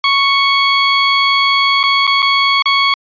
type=tone with dropouts; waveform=15% pulse; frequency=1108.7 Hz; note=C#6; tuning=in tune; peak=-3 dBFS; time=0.04-2.94 s; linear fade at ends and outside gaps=2 ms; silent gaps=1.831-1.837 / 2.069-2.075 / 2.221-2.226 / 2.623-2.657 s; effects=resampled to 11025 Hz